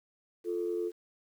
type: tone pair together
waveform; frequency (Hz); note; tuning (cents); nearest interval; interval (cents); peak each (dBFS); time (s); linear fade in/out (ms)
sine; 349.2 / 439.4; F4 / A4; 0 / -2; major third; 398; -32 / -33; 0.44-0.92; 50
effects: tanh soft clip ceiling -22 dBFS + 10-bit